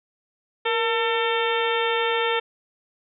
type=harmonic tone with a mistuned harmonic; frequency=449 Hz; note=A4; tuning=35 cents sharp; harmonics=1 / 2 / 3 / 4 / 5 / 6 / 7 / 8; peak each=-24 / -27 / -29 / -30 / -31 / -32 / -32 / -33 dBFS; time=0.65-2.4 s; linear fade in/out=10 ms; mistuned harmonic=1; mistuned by=+67 cents; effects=none